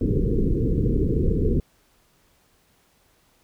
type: low-pass noise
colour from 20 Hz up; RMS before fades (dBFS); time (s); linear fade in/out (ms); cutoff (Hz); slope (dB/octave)
pink; -21; 0.01-1.6; 2; 480; 96
effects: pink hiss -62 dBFS RMS until 3.43 s